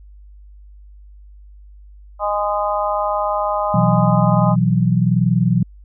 harmonic tone, 206.2 Hz, G#3, 12 cents flat, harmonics 3 / 4 / 5 / 6, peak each -21 / -22 / -23 / -24 dBFS, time 2.19-4.56 s, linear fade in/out 50 ms
sine chord, B suspended fourth, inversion none, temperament equal, 123.47 / 164.81 / 185 Hz, B2 / E3 / F#3, 0 / 0 / 0 cents, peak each -17 dBFS, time 3.74-5.63 s, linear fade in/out 5 ms
effects added 50 Hz sine -39 dBFS peak until 5.84 s

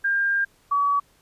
sine tone pair in turn, 1602 / 1137.6 Hz, G6 / C#6, +37 / +45 cents, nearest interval tritone, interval 592 cents, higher first, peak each -19 / -18 dBFS, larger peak second, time 0.04-0.45 / 0.71-1 s, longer first, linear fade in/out 10 ms, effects pink hiss -60 dBFS RMS until 1.21 s + resampled to 32000 Hz

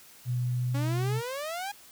sine tone with pitch glide, 123.47 to 126.28 Hz, B2 to B2, 0 to +39 cents, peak -26 dBFS, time 0.25-1.22 s, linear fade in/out 50 ms, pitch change +39 cents, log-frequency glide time 0.49-0.97 s
sawtooth exponential sweep, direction up, 273 to 830.6 Hz, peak -29 dBFS, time 0.74-1.72 s, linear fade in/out 10 ms
effects white hiss -53 dBFS RMS until 1.91 s

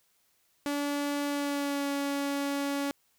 sawtooth tone with pitch glide, 287.3 to 281.6 Hz, D4 to C#4, -38 to +27 cents, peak -25 dBFS, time 0.66-2.91 s, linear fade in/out 0 ms, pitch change -35 cents, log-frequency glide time 1.27-1.88 s, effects white hiss -70 dBFS RMS until 3.18 s

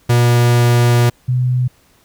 45% pulse / sine tone pair in turn, 120.2 / 125.84 Hz, B2 / B2, -46 / +33 cents, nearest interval minor second, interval 79 cents, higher second, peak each -9 / -12 dBFS, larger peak first, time 0.09-1.1 / 1.28-1.68 s, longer first, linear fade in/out 10 ms, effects pink hiss -53 dBFS RMS until 2.04 s

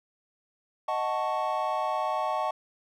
triangle chord, D# half-diminished seventh, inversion none, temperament equal, 622.3 / 740 / 880 / 1108.7 Hz, D#5 / F#5 / A5 / C#6, 0 / 0 / 0 / 0 cents, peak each -30 dBFS, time 0.88-2.51 s, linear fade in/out 5 ms, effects none

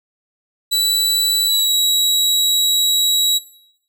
sawtooth tone with pitch glide, 3951 to 3872 Hz, B7 to B7, 0 to -35 cents, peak -11 dBFS, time 0.71-3.39 s, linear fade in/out 20 ms, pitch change -35 cents, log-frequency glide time 1.45-1.72 s, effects noise-tail reverb RT60 0.8 s tail -18 dB re dry

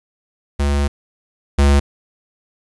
square tone pair in turn, 71.2 / 70.55 Hz, C#2 / C#2, +47 / +31 cents, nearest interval unison, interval 16 cents, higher first, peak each -15 / -10 dBFS, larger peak second, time 0.59-0.88 / 1.58-1.8 s, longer first, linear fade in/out 10 ms, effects resampled to 24000 Hz + 8-bit

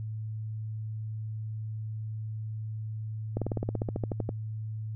slowing click train, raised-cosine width 2 ms, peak -17 dBFS, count 15, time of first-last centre 3.37-4.291 s, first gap 47 ms, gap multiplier 1.05, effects added 109 Hz sine -33 dBFS peak until 4.95 s

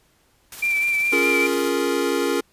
white noise with tremolo, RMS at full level -35 dBFS, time 0.52-1.69 s, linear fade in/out 2 ms, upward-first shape triangle, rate 17 Hz, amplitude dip 45%
sine tone with vibrato, 2349 Hz, D7, in tune, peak -18 dBFS, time 0.62-1.47 s, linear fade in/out 10 ms, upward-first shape sine, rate 4.9 Hz, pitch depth 25 cents each way
square chord, Bb minor seventh, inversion first, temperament equal, 277.2 / 349.2 / 415.3 / 466.2 Hz, Db4 / F4 / Ab4 / Bb4, 0 / 0 / 0 / 0 cents, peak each -26 dBFS, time 1.12-2.41 s, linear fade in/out 10 ms
effects pink hiss -61 dBFS RMS until 2.52 s + resampled to 32000 Hz

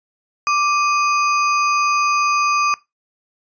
sine tone with sample-and-hold, 1174.7 Hz, D6, in tune, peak -14 dBFS, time 0.47-2.74 s, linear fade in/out 0 ms, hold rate 3675 Hz, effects noise-tail reverb RT60 0.2 s tail -20 dB re dry + resampled to 16000 Hz

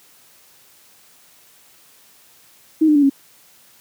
sine tone with pitch steps, 315.2 / 301.3 / 288 / 275.4 Hz, D#4 / D4 / D4 / C#4, +23 / +44 / -34 / -11 cents, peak -10 dBFS, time 2.81-3.098 s, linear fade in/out 10 ms, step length 72 ms, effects white hiss -51 dBFS RMS until 3.8 s + high-pass 80 Hz 12 dB/octave

